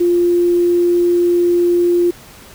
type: tone with quantisation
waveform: sine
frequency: 349.2 Hz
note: F4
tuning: in tune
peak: -10 dBFS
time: 0-2.11 s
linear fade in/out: 10 ms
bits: 6
effects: pink hiss -40 dBFS RMS until 2.54 s